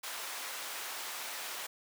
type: high-pass noise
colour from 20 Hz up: pink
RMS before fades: -41 dBFS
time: 0.03-1.67 s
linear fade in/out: 10 ms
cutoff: 870 Hz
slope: 12 dB/octave
effects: none